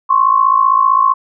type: tone pair together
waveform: sine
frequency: 1052.5 / 1108 Hz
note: C6 / C#6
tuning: +10 / -1 cents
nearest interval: minor second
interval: 89 cents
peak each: -11 dBFS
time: 0.09-1.14 s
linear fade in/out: 20 ms
effects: none